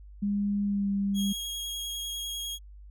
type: tone with pitch glide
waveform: sine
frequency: 202.8 to 198.86 Hz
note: G#3 to G3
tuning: -41 to +25 cents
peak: -25 dBFS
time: 0.22-1.33 s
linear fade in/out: 10 ms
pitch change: -34 cents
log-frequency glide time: 0.64-0.89 s
type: tone with vibrato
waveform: sawtooth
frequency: 3286 Hz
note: G#7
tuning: 19 cents flat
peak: -30 dBFS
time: 1.14-2.59 s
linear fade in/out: 50 ms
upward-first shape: sine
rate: 10 Hz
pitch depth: 12 cents each way
effects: added 50 Hz sine -45 dBFS peak until 2.9 s